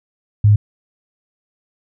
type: tone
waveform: sine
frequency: 104.3 Hz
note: G#2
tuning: 8 cents sharp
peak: -7 dBFS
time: 0.44-0.56 s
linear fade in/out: 5 ms
effects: none